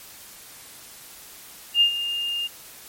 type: tone with ADSR envelope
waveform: sine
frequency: 2816 Hz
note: F7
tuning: 14 cents sharp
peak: -12 dBFS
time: 1.74-2.48 s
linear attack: 69 ms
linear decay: 97 ms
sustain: -12 dB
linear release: 21 ms
effects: white hiss -44 dBFS RMS until 2.88 s + MP3 64 kbps